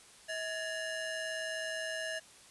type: ring-modulated tone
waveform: 30% pulse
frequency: 1163 Hz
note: D6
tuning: 17 cents flat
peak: -30 dBFS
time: 0.28-2.2 s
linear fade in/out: 20 ms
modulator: 522 Hz
effects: white hiss -57 dBFS RMS until 2.5 s + resampled to 24000 Hz